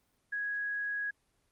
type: tone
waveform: sine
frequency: 1661.2 Hz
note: G#6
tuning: in tune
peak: -32 dBFS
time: 0.32-1.11 s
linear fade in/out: 10 ms
effects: pink hiss -74 dBFS RMS until 1.51 s + Opus 24 kbps